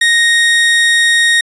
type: tone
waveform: 30% pulse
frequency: 1864.7 Hz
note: A#6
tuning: in tune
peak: -5 dBFS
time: 0.01-1.41 s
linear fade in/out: 5 ms
effects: resampled to 22050 Hz